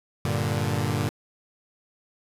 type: chord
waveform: sawtooth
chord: G minor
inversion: none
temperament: equal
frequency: 98 / 116.54 / 146.83 Hz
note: G2 / Bb2 / D3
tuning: 0 / 0 / 0 cents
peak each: -24 dBFS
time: 0.25-1.09 s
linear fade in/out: 0 ms
effects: resampled to 32000 Hz + 8-bit